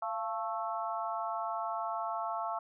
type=harmonic tone with a mistuned harmonic; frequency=220 Hz; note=A3; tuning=in tune; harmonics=3 / 4 / 5 / 6; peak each=-37 / -38 / -39 / -40 dBFS; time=0.02-2.59 s; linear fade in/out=5 ms; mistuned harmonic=3; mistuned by=+68 cents; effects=none